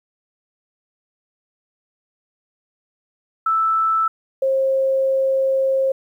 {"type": "tone pair in turn", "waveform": "sine", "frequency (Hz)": [1318.5, 534.2], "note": ["E6", "C5"], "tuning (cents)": [0, 36], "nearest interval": "octave + major third", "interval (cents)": 1564, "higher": "first", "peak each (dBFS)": -15, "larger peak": "neither", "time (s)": [[3.46, 4.08], [4.42, 5.92]], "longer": "second", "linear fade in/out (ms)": 5, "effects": ["9-bit"]}